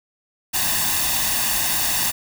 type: noise with comb filter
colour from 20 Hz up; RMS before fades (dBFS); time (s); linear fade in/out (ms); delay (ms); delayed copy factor
white; -21; 0.53-2.12; 20; 1.1; +0.65
effects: none